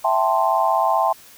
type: chord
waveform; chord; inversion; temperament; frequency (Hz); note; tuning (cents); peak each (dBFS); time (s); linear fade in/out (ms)
sine; A minor seventh; second; equal with one note detuned; 661.2 / 784 / 880 / 1046.5; E5 / G5 / A5 / C6; +5 / 0 / 0 / 0; -21; 0.04-1.13; 10
effects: white hiss -46 dBFS RMS until 1.37 s